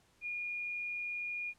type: tone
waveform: sine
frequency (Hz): 2431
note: D#7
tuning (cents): -41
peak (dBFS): -36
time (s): 0.21-1.54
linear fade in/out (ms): 50
effects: pink hiss -69 dBFS RMS until 1.58 s + low-pass 10000 Hz 12 dB/octave